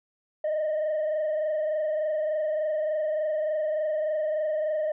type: tone with frequency modulation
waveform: sine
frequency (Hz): 617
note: D#5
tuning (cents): -15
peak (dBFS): -22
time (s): 0.44-4.92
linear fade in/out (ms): 5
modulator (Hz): 23.4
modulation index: 0.73
effects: tanh soft clip ceiling -23 dBFS